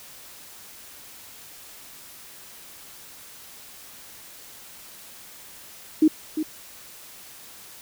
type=tone with echo; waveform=sine; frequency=311.1 Hz; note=D#4; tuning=in tune; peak=-12 dBFS; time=6.02-6.08 s; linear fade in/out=5 ms; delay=350 ms; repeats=1; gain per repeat=-10 dB; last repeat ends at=6.43 s; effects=white hiss -45 dBFS RMS until 7.81 s